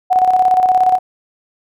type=tone with tremolo; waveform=sine; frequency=740 Hz; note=F#5; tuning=in tune; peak=-7 dBFS; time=0.1-0.99 s; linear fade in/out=20 ms; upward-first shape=square; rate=17 Hz; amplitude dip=50%; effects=none